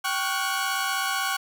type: tone cluster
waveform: sawtooth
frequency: 779 / 1112 / 1423 / 1479 Hz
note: G5 / C#6 / F6 / F#6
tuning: -11 / +5 / +32 / -1 cents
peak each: -27 / -25 / -30 / -26 dBFS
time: 0.04-1.37 s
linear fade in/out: 10 ms
effects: none